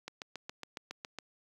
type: click train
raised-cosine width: 0.2 ms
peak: -23 dBFS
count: 9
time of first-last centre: 0.08-1.187 s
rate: 7.23 Hz
effects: high-pass 150 Hz 12 dB/octave + 10-bit